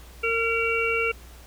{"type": "harmonic tone", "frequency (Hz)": 458, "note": "A#4", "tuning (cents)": -31, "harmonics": [1, 3, 5, 6], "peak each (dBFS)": [-26, -29, -27, -27], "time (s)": [0.23, 1.12], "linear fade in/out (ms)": 10, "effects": ["added 60 Hz sine -44 dBFS peak until 1.46 s", "pink hiss -50 dBFS RMS until 1.46 s"]}